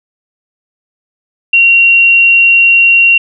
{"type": "tone", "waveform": "sine", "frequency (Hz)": 2750, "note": "F7", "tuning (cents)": -27, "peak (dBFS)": -3, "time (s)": [1.53, 3.18], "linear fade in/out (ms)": 5, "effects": []}